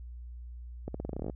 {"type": "accelerating click train", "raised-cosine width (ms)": 2, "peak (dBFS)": -22, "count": 13, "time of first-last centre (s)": [0.88, 1.298], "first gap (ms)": 64, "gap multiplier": 0.88, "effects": ["added 60 Hz sine -41 dBFS peak until 1.35 s"]}